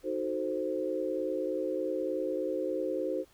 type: chord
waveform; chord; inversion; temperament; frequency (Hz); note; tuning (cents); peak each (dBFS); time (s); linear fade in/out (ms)
sine; D# diminished seventh; none; equal; 311.1 / 370 / 440 / 523.3; D#4 / F#4 / A4 / C5; 0 / 0 / 0 / 0; -36 / -35 / -38 / -33; 0.03-3.25; 50
effects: pink hiss -63 dBFS RMS until 3.33 s